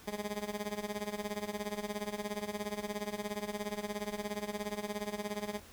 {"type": "tone with tremolo", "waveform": "15% pulse", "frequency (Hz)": 207.7, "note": "G#3", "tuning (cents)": 0, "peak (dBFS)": -27, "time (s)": [0.07, 5.6], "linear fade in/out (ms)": 10, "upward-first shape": "sine", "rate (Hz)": 17, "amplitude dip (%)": 85, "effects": ["pink hiss -55 dBFS RMS until 5.72 s"]}